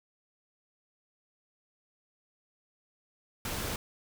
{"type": "noise", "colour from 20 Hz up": "pink", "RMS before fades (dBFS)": -35, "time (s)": [3.45, 3.76], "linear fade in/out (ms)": 2, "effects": []}